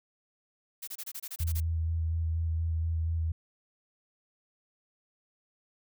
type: noise bursts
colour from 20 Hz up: blue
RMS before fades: -39 dBFS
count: 10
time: 0.82-1.604 s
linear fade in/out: 10 ms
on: 55 ms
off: 26 ms
type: tone with vibrato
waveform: sine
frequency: 81.7 Hz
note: E2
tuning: 15 cents flat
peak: -27 dBFS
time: 1.4-3.32 s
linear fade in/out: 5 ms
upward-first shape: square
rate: 4.2 Hz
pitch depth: 15 cents each way
effects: none